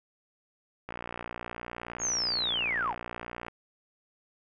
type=click train; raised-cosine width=0.5 ms; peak=-22 dBFS; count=155; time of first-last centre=0.89-3.483 s; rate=59.4 Hz
type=linear sweep; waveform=sine; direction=down; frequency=6740 to 631 Hz; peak=-27 dBFS; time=1.99-2.95 s; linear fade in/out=50 ms
effects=none